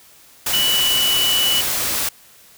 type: tone in noise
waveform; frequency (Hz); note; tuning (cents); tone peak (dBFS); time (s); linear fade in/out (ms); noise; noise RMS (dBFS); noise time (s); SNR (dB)
sine; 2960; F#7; 0; -16; 0.53-1.61; 5; white; -21; 0.46-2.09; +2
effects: white hiss -48 dBFS RMS until 2.57 s